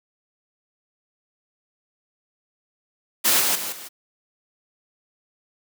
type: noise with level steps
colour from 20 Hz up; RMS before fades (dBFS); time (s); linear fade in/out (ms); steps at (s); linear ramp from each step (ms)
white; -18 / -21 / -29 / -38; 3.24-3.89; 20; 3.4 / 3.55 / 3.72; 5
effects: high-pass 200 Hz 12 dB/octave